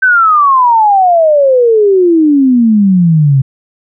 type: exponential sweep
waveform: sine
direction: down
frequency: 1554 to 130.81 Hz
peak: -4 dBFS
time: 0.02-3.42 s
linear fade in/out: 10 ms
effects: none